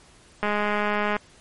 click train, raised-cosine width 0.5 ms, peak -10 dBFS, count 154, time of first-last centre 0.43-1.166 s, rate 208 Hz, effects pink hiss -53 dBFS RMS until 1.4 s + MP3 48 kbps

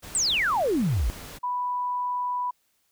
pink noise, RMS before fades -41 dBFS, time 0.02-1.39 s, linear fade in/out 20 ms
sine exponential sweep, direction down, 8710 to 47.12 Hz, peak -21 dBFS, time 0.15-1.1 s, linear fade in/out 0 ms
sine tone, 987.8 Hz, B5, in tune, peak -25 dBFS, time 1.43-2.51 s, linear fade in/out 10 ms
effects white hiss -70 dBFS RMS until 2.91 s

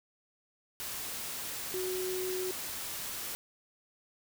sine tone in noise, 370 Hz, F#4, in tune, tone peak -33 dBFS, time 1.74-2.51 s, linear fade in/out 0 ms, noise white, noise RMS -39 dBFS, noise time 0.8-3.35 s, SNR +3 dB, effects none

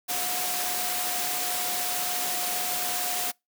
sine tone in noise, 722 Hz, F#5, 43 cents flat, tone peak -35 dBFS, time 0.08-3.32 s, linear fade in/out 20 ms, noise white, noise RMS -29 dBFS, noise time 0.08-3.32 s, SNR -9 dB, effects noise-tail reverb RT60 0.2 s tail -26 dB re dry + high-pass 200 Hz 12 dB/octave

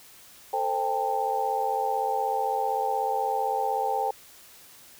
sine tone cluster, 445.8 / 523 / 795 / 891 Hz, A4 / C5 / G5 / A5, +23 / -1 / +24 / +22 cents, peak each -32 / -32 / -26 / -32 dBFS, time 0.53-4.11 s, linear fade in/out 5 ms, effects white hiss -51 dBFS RMS until 4.99 s

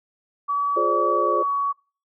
sine tone with pitch glide, 1142 to 1125.6 Hz, D6 to C#6, -49 to +26 cents, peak -20 dBFS, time 0.48-1.73 s, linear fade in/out 20 ms, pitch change -25 cents, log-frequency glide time 1.09-1.53 s
sine chord, D half-diminished seventh, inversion first, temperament just, 352.4 / 422.9 / 528.6 / 587.3 Hz, F4 / Ab4 / C5 / D5, +16 / +31 / +18 / 0 cents, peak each -26 dBFS, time 0.76-1.43 s, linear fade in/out 10 ms
effects noise-tail reverb RT60 0.4 s tail -24 dB re dry

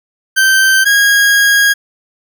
40% pulse tone pair in turn, 1555 / 1638.9 Hz, G6 / G#6, -14 / -23 cents, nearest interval minor second, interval 91 cents, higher second, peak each -6 dBFS, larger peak neither, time 0.36-0.85 / 0.85-1.74 s, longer second, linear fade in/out 20 ms, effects none

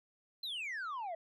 sine exponential sweep, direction down, 4186 to 637 Hz, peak -35 dBFS, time 0.43-1.15 s, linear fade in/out 5 ms, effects tanh soft clip ceiling -37 dBFS

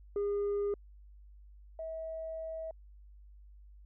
sine tone pair in turn, 406.7 / 645.6 Hz, G#4 / E5, -36 / -36 cents, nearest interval minor sixth, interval 800 cents, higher second, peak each -27 / -37 dBFS, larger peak first, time 0.16-0.74 / 1.79-2.71 s, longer second, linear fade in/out 2 ms, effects tanh soft clip ceiling -29 dBFS + added 50 Hz sine -52 dBFS peak until 3.85 s

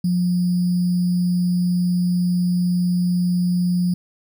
sine tone with sample-and-hold, 177.9 Hz, F3, 32 cents sharp, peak -16 dBFS, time 0.04-3.94 s, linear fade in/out 5 ms, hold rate 4900 Hz, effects none

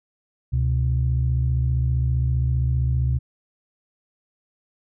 sine tone pair together, 70.6 / 125.8 Hz, C#2 / B2, +32 / +32 cents, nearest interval minor seventh, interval 1000 cents, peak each -20 dBFS, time 0.52-3.19 s, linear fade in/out 20 ms, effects tanh soft clip ceiling -12 dBFS

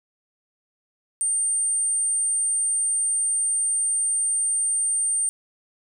sine tone, 8810 Hz, C#9, 12 cents flat, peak -20 dBFS, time 1.21-5.29 s, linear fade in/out 0 ms, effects none

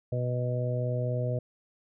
harmonic tone, 124 Hz, B2, 7 cents sharp, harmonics 1 / 2 / 3 / 4 / 5, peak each -28 / -41 / -41 / -35 / -35 dBFS, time 0.12-1.39 s, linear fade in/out 5 ms, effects none

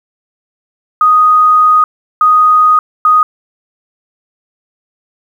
sine tone bursts at uneven times, 1244.5 Hz, D#6, in tune, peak -4 dBFS, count 3, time 1.01-1.84 / 2.21-2.79 / 3.05-3.23 s, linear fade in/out 2 ms, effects 7-bit

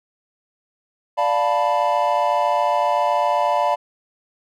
triangle chord, B half-diminished seventh, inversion first, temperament equal with one note detuned, 587.3 / 701.3 / 880 / 987.8 Hz, D5 / F5 / A5 / B5, 0 / +7 / 0 / 0 cents, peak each -20 dBFS, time 1.17-3.76 s, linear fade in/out 20 ms, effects none

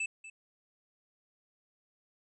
square tone with echo, 2633 Hz, E7, 3 cents flat, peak -32 dBFS, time 0-0.06 s, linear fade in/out 5 ms, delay 240 ms, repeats 1, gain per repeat -14 dB, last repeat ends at 0.3 s, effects resampled to 24000 Hz

